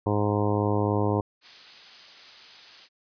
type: harmonic tone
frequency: 103.6 Hz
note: G#2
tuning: 4 cents flat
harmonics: 1 / 2 / 3 / 4 / 5 / 6 / 7 / 8 / 9 / 10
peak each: -26 / -31 / -29 / -29 / -31 / -37 / -35 / -38 / -33 / -37 dBFS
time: 0.06-1.21 s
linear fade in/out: 5 ms
type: noise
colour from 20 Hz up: blue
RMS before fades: -40 dBFS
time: 1.41-2.89 s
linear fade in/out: 50 ms
effects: resampled to 11025 Hz